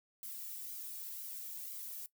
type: noise with flanger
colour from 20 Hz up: violet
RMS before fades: -45 dBFS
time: 0.23-2.06 s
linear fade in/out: 0 ms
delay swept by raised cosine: 1.1 to 1.98 ms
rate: 2 Hz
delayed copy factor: -0.55
effects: noise-tail reverb RT60 0.1 s tail -18 dB re dry